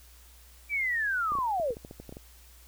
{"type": "linear sweep", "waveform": "sine", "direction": "down", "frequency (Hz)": [2351, 415.3], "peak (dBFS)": -26, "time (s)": [0.69, 1.75], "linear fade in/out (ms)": 50}
{"type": "clicks", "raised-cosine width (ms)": 2, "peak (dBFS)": -29, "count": 12, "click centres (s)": [1.32, 1.353, 1.387, 1.599, 1.706, 1.769, 1.849, 1.911, 2, 2.093, 2.125, 2.169]}
{"effects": ["added 60 Hz sine -53 dBFS peak until 2.67 s", "white hiss -57 dBFS RMS until 2.67 s"]}